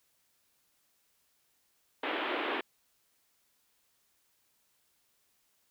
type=band-pass noise; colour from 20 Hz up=pink; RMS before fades=-34 dBFS; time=2.03-2.61 s; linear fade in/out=5 ms; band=280 to 3400 Hz; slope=48 dB/octave; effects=white hiss -73 dBFS RMS until 5.7 s